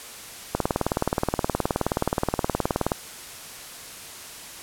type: click train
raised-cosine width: 1 ms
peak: -7 dBFS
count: 46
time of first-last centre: 0.55-2.918 s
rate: 19 Hz
effects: white hiss -40 dBFS RMS until 4.62 s + low-pass 12000 Hz 12 dB/octave

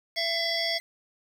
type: tone with vibrato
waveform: 40% pulse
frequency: 2093 Hz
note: C7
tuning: in tune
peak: -39 dBFS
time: 0.16-0.8 s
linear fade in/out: 0 ms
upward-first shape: square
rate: 2.4 Hz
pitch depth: 41 cents each way
type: harmonic tone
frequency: 670 Hz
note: E5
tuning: 28 cents sharp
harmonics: 1 / 3 / 5 / 7 / 8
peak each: -32 / -32 / -32 / -32 / -32 dBFS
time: 0.16-0.79 s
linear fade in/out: 20 ms
effects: none

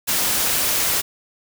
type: noise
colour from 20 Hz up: white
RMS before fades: -20 dBFS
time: 0.07-1.02 s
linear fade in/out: 20 ms
effects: none

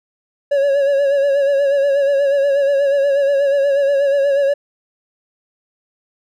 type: tone with vibrato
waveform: triangle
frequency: 559 Hz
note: C#5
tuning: 14 cents sharp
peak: -10 dBFS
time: 0.51-4.54 s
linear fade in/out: 10 ms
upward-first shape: sine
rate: 8.3 Hz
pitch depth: 47 cents each way
effects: none

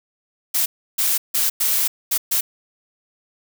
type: noise bursts at uneven times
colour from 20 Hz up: blue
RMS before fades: -19 dBFS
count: 6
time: 0.54-0.66 / 0.98-1.18 / 1.34-1.5 / 1.6-1.88 / 2.11-2.18 / 2.31-2.41 s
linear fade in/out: 10 ms
effects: none

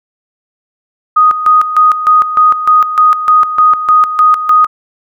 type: tone with tremolo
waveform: sine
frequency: 1244.5 Hz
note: D#6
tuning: in tune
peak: -3 dBFS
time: 1.16-4.67 s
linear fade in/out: 10 ms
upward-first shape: square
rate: 3.3 Hz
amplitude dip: 70%
effects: none

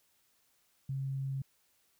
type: tone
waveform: sine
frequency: 135.4 Hz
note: C#3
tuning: 40 cents flat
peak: -33 dBFS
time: 0.89-1.42 s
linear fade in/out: 5 ms
effects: white hiss -72 dBFS RMS until 1.99 s

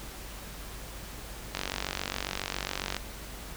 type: click train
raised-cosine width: 0.2 ms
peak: -13 dBFS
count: 68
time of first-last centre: 1.55-2.966 s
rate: 47.3 Hz
effects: added 50 Hz sine -44 dBFS peak until 3.56 s + pink hiss -44 dBFS RMS until 3.56 s

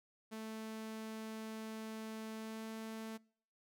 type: tone with pitch glide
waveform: sawtooth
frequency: 220 to 221.7 Hz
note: A3 to A3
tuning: 0 to +13 cents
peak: -40 dBFS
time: 0.31-3.18 s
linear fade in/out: 20 ms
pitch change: +13 cents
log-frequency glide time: 2.34-2.68 s
effects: noise-tail reverb RT60 0.6 s tail -26 dB re dry

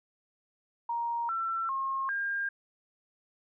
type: tone with pitch steps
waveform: sine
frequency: 938 / 1344 / 1076 / 1607 Hz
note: A#5 / E6 / C6 / G6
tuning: +11 / +33 / +48 / +43 cents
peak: -29 dBFS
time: 0.89-2.49 s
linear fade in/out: 5 ms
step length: 400 ms
effects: none

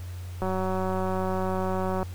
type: click train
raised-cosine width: 1 ms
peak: -16 dBFS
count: 302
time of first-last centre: 0.42-2.03 s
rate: 187 Hz
effects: added 90 Hz sine -34 dBFS peak until 2.14 s + pink hiss -50 dBFS RMS until 2.14 s

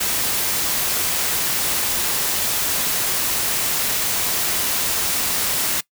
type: noise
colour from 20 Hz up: white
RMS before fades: -21 dBFS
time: 0-5.81 s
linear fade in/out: 10 ms
effects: noise-tail reverb RT60 0.1 s tail -21 dB re dry

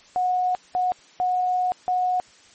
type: tone bursts at uneven times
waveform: sine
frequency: 730 Hz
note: F#5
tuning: 24 cents flat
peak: -19 dBFS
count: 4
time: 0.16-0.55 / 0.75-0.92 / 1.2-1.72 / 1.88-2.2 s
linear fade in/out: 0 ms
effects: white hiss -52 dBFS RMS until 2.54 s + MP3 32 kbps

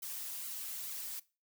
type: noise with flanger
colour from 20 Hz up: blue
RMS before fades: -42 dBFS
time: 0.02-1.2 s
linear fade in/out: 10 ms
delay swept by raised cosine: 1.1 to 5.3 ms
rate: 2.3 Hz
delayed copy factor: -0.9
effects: noise-tail reverb RT60 0.3 s tail -20 dB re dry

